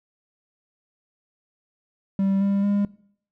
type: tone with pitch steps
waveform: triangle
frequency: 194.9 / 198.65 / 202.5 Hz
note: G3 / G3 / G#3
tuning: -10 / +23 / -43 cents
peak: -17 dBFS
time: 2.19-2.85 s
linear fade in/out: 2 ms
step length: 220 ms
effects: noise-tail reverb RT60 0.6 s tail -21 dB re dry